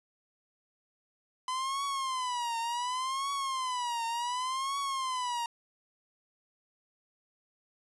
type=tone with vibrato; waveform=45% pulse; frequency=1014 Hz; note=B5; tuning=45 cents sharp; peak=-31 dBFS; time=1.48-5.46 s; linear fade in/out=2 ms; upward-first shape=triangle; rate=0.68 Hz; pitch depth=180 cents each way; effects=resampled to 24000 Hz